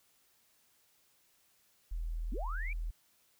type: tone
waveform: sine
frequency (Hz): 40.73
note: E1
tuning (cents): -20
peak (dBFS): -34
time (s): 1.91-2.91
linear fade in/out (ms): 10
type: linear sweep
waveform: sine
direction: up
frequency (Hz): 187.4 to 2409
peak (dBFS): -40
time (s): 2.32-2.73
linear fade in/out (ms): 2
effects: white hiss -70 dBFS RMS until 3.39 s